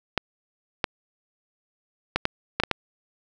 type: clicks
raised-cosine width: 0.3 ms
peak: -5 dBFS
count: 7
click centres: 0.177 / 0.842 / 2.16 / 2.254 / 2.6 / 2.636 / 2.713 s
effects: none